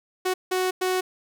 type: tone bursts at uneven times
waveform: sawtooth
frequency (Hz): 370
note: F#4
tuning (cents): 0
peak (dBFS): -18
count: 3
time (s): 0.25-0.34 / 0.51-0.71 / 0.81-1.01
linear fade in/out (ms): 10
effects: none